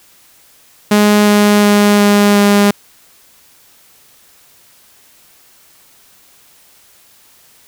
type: tone with pitch steps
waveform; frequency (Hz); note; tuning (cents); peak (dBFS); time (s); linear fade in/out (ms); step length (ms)
sawtooth; 208.2 / 207 / 205.8 / 204.6 / 203.4; G#3 / G#3 / G#3 / G#3 / G#3; +5 / -5 / -16 / -26 / -36; -3; 0.91-2.71; 5; 360
effects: white hiss -47 dBFS RMS until 7.67 s